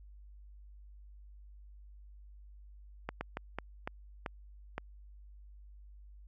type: slowing click train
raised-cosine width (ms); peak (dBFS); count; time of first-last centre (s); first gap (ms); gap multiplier
0.5; -21; 7; 3.09-4.78; 120; 1.34
effects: added 50 Hz sine -51 dBFS peak until 6.27 s